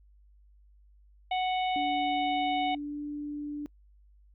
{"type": "harmonic tone", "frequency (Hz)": 740, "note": "F#5", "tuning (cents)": 0, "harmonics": [1, 3, 4, 5], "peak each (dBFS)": [-27, -37, -39, -41], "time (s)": [1.31, 2.75], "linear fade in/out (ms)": 5}
{"type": "tone with pitch glide", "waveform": "sine", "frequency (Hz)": [289.7, 293.6], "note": ["D4", "D4"], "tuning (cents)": [-24, 0], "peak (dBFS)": -33, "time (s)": [1.76, 3.66], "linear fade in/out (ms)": 0, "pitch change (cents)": 24, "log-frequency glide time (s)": [2.67, 3.01]}
{"effects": ["noise-tail reverb RT60 0.1 s tail -25 dB re dry", "added 50 Hz sine -56 dBFS peak until 4.34 s"]}